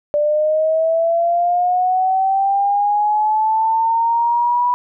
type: linear sweep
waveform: sine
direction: up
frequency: 587.3 to 982 Hz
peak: -13 dBFS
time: 0.14-4.74 s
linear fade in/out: 0 ms
effects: none